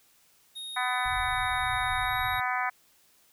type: tone with pitch glide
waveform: square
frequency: 3729 to 3788 Hz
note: A#7 to A#7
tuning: 0 to +27 cents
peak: -37 dBFS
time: 0.55-2.41 s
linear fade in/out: 20 ms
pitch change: +27 cents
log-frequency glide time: 1.99-2.14 s
type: harmonic tone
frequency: 250.2 Hz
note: B3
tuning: 23 cents sharp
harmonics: 3 / 4 / 5 / 6 / 7 / 8 / 9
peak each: -32 / -33 / -34 / -35 / -35 / -36 / -37 dBFS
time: 0.76-2.7 s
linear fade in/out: 10 ms
type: low-pass noise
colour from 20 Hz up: pink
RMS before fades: -41 dBFS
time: 1.05-2.4 s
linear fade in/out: 2 ms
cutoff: 130 Hz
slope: 96 dB/octave
effects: white hiss -63 dBFS RMS until 3.32 s